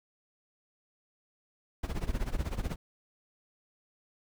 brown noise with tremolo, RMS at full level -30 dBFS, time 1.83-2.76 s, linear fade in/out 5 ms, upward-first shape sine, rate 16 Hz, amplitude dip 85%, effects none

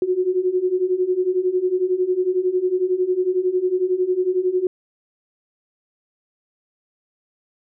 sine beating tone pair, 360 / 371 Hz, F#4 / F#4, -47 / +5 cents, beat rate 11 Hz, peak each -22 / -19 dBFS, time 0.02-4.67 s, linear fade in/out 2 ms, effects none

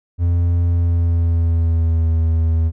triangle tone with pitch glide, 86.2 to 81.41 Hz, F2 to E2, -22 to -21 cents, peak -11 dBFS, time 0.18-2.72 s, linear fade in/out 50 ms, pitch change -99 cents, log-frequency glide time 0.64-2.08 s, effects none

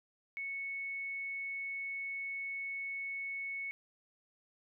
sine tone, 2210 Hz, C#7, 6 cents flat, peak -37 dBFS, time 0.37-3.71 s, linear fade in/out 0 ms, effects none

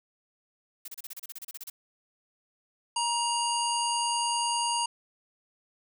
blue noise bursts, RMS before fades -40 dBFS, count 14, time 0.85-1.7 s, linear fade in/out 5 ms, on 31 ms, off 32 ms
harmonic tone, 945 Hz, A#5, 23 cents sharp, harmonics 1 / 3 / 5 / 7 / 9 / 10, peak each -28 / -33 / -35 / -36 / -38 / -38 dBFS, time 2.96-4.86 s, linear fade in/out 5 ms
effects none

